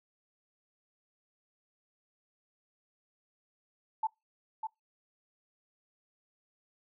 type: tone with echo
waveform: sine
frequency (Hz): 880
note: A5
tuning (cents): 0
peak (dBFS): -27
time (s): 4.03-4.07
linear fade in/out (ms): 5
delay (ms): 600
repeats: 1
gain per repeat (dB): -6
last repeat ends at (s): 4.67
effects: noise-tail reverb RT60 0.2 s tail -25 dB re dry